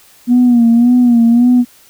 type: tone with vibrato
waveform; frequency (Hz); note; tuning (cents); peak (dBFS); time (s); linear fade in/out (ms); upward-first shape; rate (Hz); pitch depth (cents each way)
sine; 239.4; A#3; +46; -4; 0.27-1.65; 50; sine; 1.8; 63
effects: tanh soft clip ceiling -2 dBFS + white hiss -45 dBFS RMS until 1.89 s